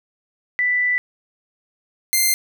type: tone pair in turn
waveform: sine / 5% pulse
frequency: 1981 / 2094 Hz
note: B6 / C7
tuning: +5 / +1 cents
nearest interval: minor second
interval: 96 cents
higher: second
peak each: -16 / -5 dBFS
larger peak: second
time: 0.59-0.98 / 2.13-2.34 s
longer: first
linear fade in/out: 0 ms
effects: none

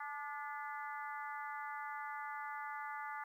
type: harmonic tone with a mistuned harmonic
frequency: 288.9 Hz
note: D4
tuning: 28 cents flat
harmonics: 3 / 4 / 5 / 6 / 7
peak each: -45 / -47 / -49 / -51 / -52 dBFS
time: 0-3.24 s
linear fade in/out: 5 ms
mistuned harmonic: 4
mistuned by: +48 cents
effects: 12-bit

